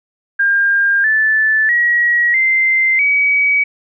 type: tone with pitch steps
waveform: sine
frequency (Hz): 1605 / 1750.3 / 1908.7 / 2081 / 2270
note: G6 / A6 / A#6 / C7 / C#7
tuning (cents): +40 / -10 / +40 / -10 / +41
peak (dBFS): -10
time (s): 0.39-3.64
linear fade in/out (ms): 10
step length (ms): 650
effects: none